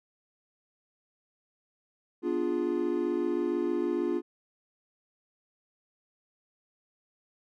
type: chord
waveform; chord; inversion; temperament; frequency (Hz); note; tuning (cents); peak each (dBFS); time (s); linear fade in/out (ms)
triangle; B diminished seventh; none; equal; 246.9 / 293.7 / 349.2 / 415.3; B3 / D4 / F4 / Ab4; 0 / 0 / 0 / 0; -33 / -31 / -27 / -33; 2.22-4.22; 50
effects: none